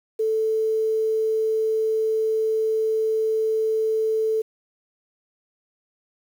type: tone with quantisation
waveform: sine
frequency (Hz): 440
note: A4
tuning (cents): 0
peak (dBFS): -19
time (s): 0.19-4.42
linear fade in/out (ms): 10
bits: 8
effects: none